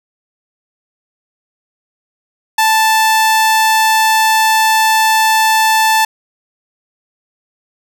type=tone; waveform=sawtooth; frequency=880 Hz; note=A5; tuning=in tune; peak=-5 dBFS; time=2.58-6.05 s; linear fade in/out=5 ms; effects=none